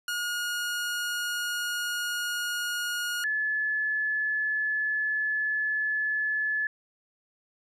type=tone pair in turn; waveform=sawtooth / sine; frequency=1436 / 1721.6 Hz; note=F6 / A6; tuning=+48 / -38 cents; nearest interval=minor third; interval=314 cents; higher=second; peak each=-25 dBFS; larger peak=neither; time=0.08-3.24 / 3.24-6.67 s; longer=second; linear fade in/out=2 ms; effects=resampled to 32000 Hz